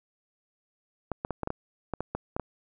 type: clicks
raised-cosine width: 1 ms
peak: -16 dBFS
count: 11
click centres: 1.117 / 1.249 / 1.307 / 1.433 / 1.474 / 1.504 / 1.937 / 2.006 / 2.15 / 2.365 / 2.397 s
effects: none